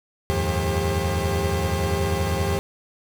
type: tone cluster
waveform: 30% pulse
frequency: 79.5 / 89.9 / 104.6 / 399.2 / 534 Hz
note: D#2 / F#2 / G#2 / G4 / C5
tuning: +38 / -49 / +13 / +32 / +35 cents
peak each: -23 / -24 / -28 / -25 / -28 dBFS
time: 0.3-2.59 s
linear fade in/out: 0 ms
effects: none